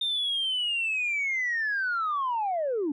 sine linear sweep, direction down, 3646 to 270 Hz, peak -24 dBFS, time 0.01-2.92 s, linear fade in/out 5 ms, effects tanh soft clip ceiling -22 dBFS

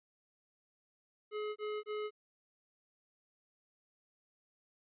square tone bursts, 423.4 Hz, G#4, 33 cents sharp, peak -37 dBFS, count 3, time 1.31-2.108 s, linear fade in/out 50 ms, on 250 ms, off 24 ms, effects resampled to 8000 Hz

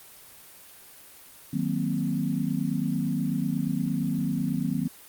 sine chord, C half-diminished seventh, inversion first, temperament equal, 155.56 / 185 / 233.1 / 261.6 Hz, Eb3 / Gb3 / Bb3 / C4, 0 / 0 / 0 / 0 cents, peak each -30 dBFS, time 1.53-4.88 s, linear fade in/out 5 ms, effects white hiss -49 dBFS RMS until 5.08 s + Opus 32 kbps

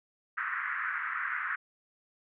white band-pass noise, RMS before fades -34 dBFS, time 0.37-1.56 s, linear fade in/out 10 ms, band 1200 to 1900 Hz, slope 48 dB/octave, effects none

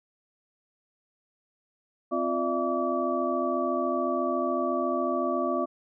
sine tone cluster, 259.4 / 347.2 / 596 / 670 / 1150 Hz, C4 / F4 / D5 / E5 / D6, -15 / -10 / +25 / +28 / -37 cents, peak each -31 dBFS, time 2.11-5.66 s, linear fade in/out 20 ms, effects none

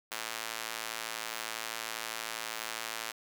square tone with high-pass filter, 56.2 Hz, A1, 37 cents sharp, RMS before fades -39 dBFS, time 0.11-3.12 s, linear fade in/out 10 ms, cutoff 1200 Hz, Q 0.54, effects none

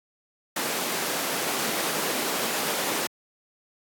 pink high-pass noise, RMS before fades -28 dBFS, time 0.56-3.07 s, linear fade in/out 5 ms, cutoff 250 Hz, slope 12 dB/octave, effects high-pass 150 Hz 12 dB/octave + AAC 64 kbps

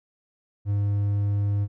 triangle tone, 101.6 Hz, G#2, 38 cents flat, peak -19 dBFS, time 0.65-1.68 s, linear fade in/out 50 ms, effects none

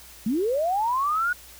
sine linear sweep, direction up, 198.1 to 1476 Hz, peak -21 dBFS, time 0.26-1.33 s, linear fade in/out 5 ms, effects added 60 Hz sine -53 dBFS peak until 1.59 s + white hiss -47 dBFS RMS until 1.59 s

